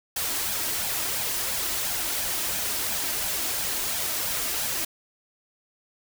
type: noise with flanger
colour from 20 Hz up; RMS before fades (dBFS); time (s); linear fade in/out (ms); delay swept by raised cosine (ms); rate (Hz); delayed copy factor
white; -28; 0.16-4.85; 5; 1.2 to 3.2; 2.9; +0.5
effects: none